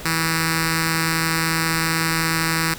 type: tone with notch filter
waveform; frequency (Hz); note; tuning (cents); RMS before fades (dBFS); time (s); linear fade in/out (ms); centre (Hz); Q
5% pulse; 162.7; E3; -22; -21; 0.05-2.74; 5; 630; 0.5
effects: pink hiss -36 dBFS RMS until 2.78 s